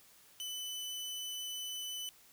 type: tone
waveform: sawtooth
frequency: 3002 Hz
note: F#7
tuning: 24 cents sharp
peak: -36 dBFS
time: 0.4-2.09 s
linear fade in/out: 0 ms
effects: white hiss -62 dBFS RMS until 2.32 s